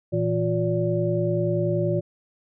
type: tone cluster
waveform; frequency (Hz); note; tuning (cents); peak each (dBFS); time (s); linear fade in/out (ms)
sine; 115.9 / 166.2 / 355.5 / 576; A#2 / E3 / F4 / D5; -10 / +15 / +31 / -34; -26; 0.12-2.01; 20
effects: none